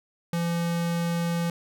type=tone; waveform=square; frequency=170 Hz; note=F3; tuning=46 cents flat; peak=-25 dBFS; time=0.33-1.5 s; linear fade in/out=2 ms; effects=none